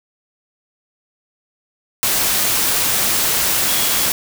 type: tone in noise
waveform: sine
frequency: 3322 Hz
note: G#7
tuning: in tune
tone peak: -28 dBFS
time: 3.68-4.05 s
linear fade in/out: 0 ms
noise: white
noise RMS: -17 dBFS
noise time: 2.03-4.12 s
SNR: -14 dB
effects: none